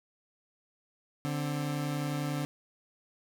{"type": "tone pair together", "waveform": "30% pulse", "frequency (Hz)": [146.83, 262.5], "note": ["D3", "C4"], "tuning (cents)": [0, 6], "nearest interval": "minor seventh", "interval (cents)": 1006, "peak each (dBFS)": [-29, -35], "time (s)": [1.25, 2.45], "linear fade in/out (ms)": 0, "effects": []}